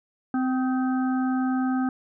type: harmonic tone with a mistuned harmonic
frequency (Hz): 258.6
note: C4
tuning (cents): -20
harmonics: 1 / 3 / 5 / 6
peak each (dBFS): -22 / -32 / -36 / -38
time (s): 0.34-1.89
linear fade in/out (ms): 2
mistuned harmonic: 5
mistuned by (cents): -39
effects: none